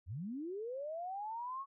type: linear sweep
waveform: sine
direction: up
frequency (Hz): 73 to 1115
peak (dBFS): -39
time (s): 0.06-1.66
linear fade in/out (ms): 50
effects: none